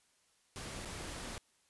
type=noise with dropouts; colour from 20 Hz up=pink; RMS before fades=-44 dBFS; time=0.56-1.38 s; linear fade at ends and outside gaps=0 ms; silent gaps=0.85-0.856 s; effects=white hiss -72 dBFS RMS until 1.69 s + resampled to 24000 Hz